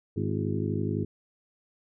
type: harmonic tone with a mistuned harmonic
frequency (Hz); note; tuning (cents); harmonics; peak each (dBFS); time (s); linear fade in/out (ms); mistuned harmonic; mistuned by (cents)
51.91; G#1; 0; 2 / 3 / 4 / 5 / 6 / 7 / 8; -31 / -33 / -34 / -35 / -36 / -36 / -37; 0.16-1.05; 10; 6; +74
effects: none